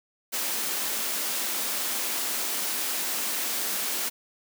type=high-pass noise; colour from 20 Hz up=white; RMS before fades=-29 dBFS; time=0.32-4.1 s; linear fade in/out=20 ms; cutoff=190 Hz; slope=96 dB/octave; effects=none